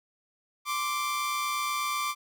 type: tone pair together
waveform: sawtooth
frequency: 1046.5 / 1174.7 Hz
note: C6 / D6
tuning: 0 / 0 cents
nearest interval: major second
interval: 200 cents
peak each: -32 / -25 dBFS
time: 0.65-2.15 s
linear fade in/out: 50 ms
effects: none